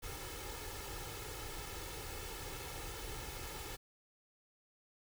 pink noise with comb filter, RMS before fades -45 dBFS, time 0.02-3.77 s, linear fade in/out 20 ms, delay 2.3 ms, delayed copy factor +0.7, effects none

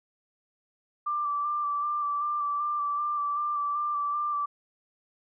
sine tone with vibrato, 1174.7 Hz, D6, in tune, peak -26 dBFS, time 1.06-4.46 s, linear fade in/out 10 ms, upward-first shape square, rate 2.6 Hz, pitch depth 19 cents each way, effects none

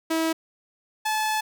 sawtooth tone pair in turn, 323.8 / 864.4 Hz, E4 / A5, -31 / -31 cents, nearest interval octave + perfect fourth, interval 1700 cents, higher second, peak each -18 / -19 dBFS, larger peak first, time 0.1-0.33 / 1.05-1.41 s, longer second, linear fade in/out 10 ms, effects none

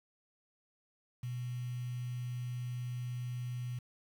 sine tone with quantisation, 123.47 Hz, B2, in tune, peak -36 dBFS, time 1.23-3.79 s, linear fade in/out 5 ms, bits 9, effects none

